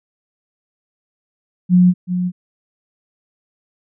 sine tone with echo, 180 Hz, F#3, 47 cents flat, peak -7 dBFS, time 1.69-1.94 s, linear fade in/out 50 ms, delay 380 ms, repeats 1, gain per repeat -9 dB, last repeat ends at 2.32 s, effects none

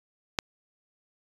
click, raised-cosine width 0.2 ms, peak -7 dBFS, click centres 0.388 s, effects resampled to 22050 Hz

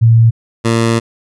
sine / 15% pulse tone pair in turn, 114.5 / 114.96 Hz, A#2 / A#2, -31 / -24 cents, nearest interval unison, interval 7 cents, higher second, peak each -4 dBFS, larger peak neither, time 0.01-0.31 / 0.64-1 s, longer second, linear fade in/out 20 ms, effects resampled to 24000 Hz

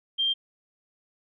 sine tone, 3179 Hz, G7, 24 cents sharp, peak -22 dBFS, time 0.18-0.34 s, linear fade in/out 20 ms, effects none

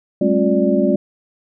sine tone cluster, 195.7 / 214.7 / 270.6 / 355.7 / 587 Hz, G3 / A3 / C#4 / F4 / D5, -3 / -42 / -42 / +32 / -1 cents, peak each -19 dBFS, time 0.21-0.96 s, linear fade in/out 5 ms, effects none

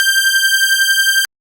sawtooth beating tone pair, 1572 / 1583 Hz, G6 / G6, +4 / +17 cents, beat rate 11 Hz, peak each -10 dBFS, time 0-1.25 s, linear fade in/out 0 ms, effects Opus 48 kbps

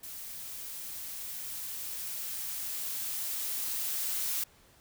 blue noise with level ramp, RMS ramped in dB -43 to -32 dBFS, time 0.03-4.44 s, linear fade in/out 5 ms, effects pink hiss -61 dBFS RMS until 4.8 s

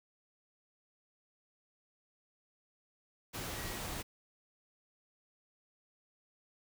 sine tone in noise, 1911 Hz, A#6, 43 cents sharp, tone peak -51 dBFS, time 3.56-3.79 s, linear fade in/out 20 ms, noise pink, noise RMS -41 dBFS, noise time 3.33-4.03 s, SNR -13 dB, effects none

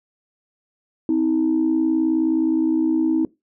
sine tone pair together, 260.2 / 319.5 Hz, C4 / D#4, -9 / +46 cents, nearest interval major third, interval 355 cents, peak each -21 / -16 dBFS, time 1.09-3.25 s, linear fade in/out 2 ms, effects noise-tail reverb RT60 0.2 s tail -20 dB re dry + tanh soft clip ceiling -11 dBFS

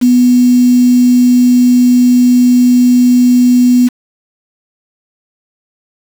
sine tone with quantisation, 247.1 Hz, B3, 1 cent sharp, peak -4 dBFS, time 0.01-3.89 s, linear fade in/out 20 ms, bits 4, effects none

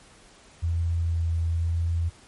sine tone with vibrato, 83.6 Hz, E2, 25 cents sharp, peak -22 dBFS, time 0.62-2.1 s, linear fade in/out 20 ms, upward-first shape sine, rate 1 Hz, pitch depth 13 cents each way, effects pink hiss -53 dBFS RMS until 2.27 s + MP3 48 kbps

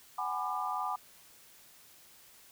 sine chord, G# half-diminished seventh, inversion third, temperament just, 747.5 / 830.6 / 996.7 / 1196.1 Hz, F#5 / G#5 / B5 / D6, +17 / 0 / +16 / +31 cents, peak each -38 / -38 / -38 / -36 dBFS, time 0.18-0.96 s, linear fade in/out 5 ms, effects white hiss -58 dBFS RMS until 2.51 s

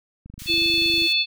click train, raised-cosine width 5 ms, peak -28 dBFS, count 20, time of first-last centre 0.26-1.02 s, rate 25 Hz
pink high-pass noise, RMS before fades -40 dBFS, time 0.39-1.13 s, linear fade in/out 5 ms, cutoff 3000 Hz, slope 12 dB/octave
harmonic tone, 872 Hz, A5, 16 cents flat, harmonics 3 / 4 / 5, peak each -22 / -22 / -22 dBFS, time 0.46-1.26 s, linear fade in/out 50 ms
sine tone, 335.8 Hz, E4, 32 cents sharp, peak -27 dBFS, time 0.48-1.08 s, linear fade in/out 20 ms
effects none

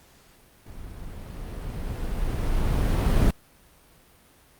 brown noise with level ramp, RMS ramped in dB -41 to -18 dBFS, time 0.66-3.31 s, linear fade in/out 5 ms, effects pink hiss -56 dBFS RMS until 4.59 s + Opus 48 kbps

